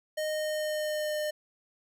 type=tone with pitch glide; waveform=square; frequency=617 to 605.7 Hz; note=D#5 to D#5; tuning=-15 to -47 cents; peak=-30 dBFS; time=0.17-1.31 s; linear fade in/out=10 ms; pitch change=-32 cents; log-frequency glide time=0.28-1.2 s; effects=none